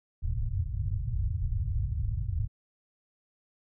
white low-pass noise, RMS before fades -30 dBFS, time 0.22-2.48 s, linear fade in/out 20 ms, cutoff 120 Hz, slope 48 dB/octave, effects none

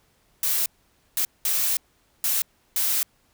blue noise bursts at uneven times, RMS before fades -23 dBFS, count 5, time 0.43-0.66 / 1.17-1.25 / 1.45-1.77 / 2.24-2.42 / 2.76-3.03 s, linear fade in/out 2 ms, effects pink hiss -64 dBFS RMS until 3.33 s

